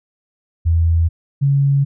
sine tone pair in turn, 83 / 139.52 Hz, E2 / C#3, +12 / +12 cents, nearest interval major sixth, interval 900 cents, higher second, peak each -11 dBFS, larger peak neither, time 0.65-1.09 / 1.41-1.85 s, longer neither, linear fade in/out 20 ms, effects none

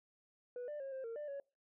sine tone with pitch steps, 491.1 / 593 / 543 / 528 / 458.8 / 593 / 559 Hz, B4 / D5 / C#5 / C5 / A#4 / D5 / C#5, -10 / +17 / -36 / +16 / -28 / +17 / +14 cents, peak -39 dBFS, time 0.56-1.4 s, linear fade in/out 2 ms, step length 120 ms, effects noise-tail reverb RT60 0.3 s tail -25 dB re dry + tanh soft clip ceiling -40 dBFS

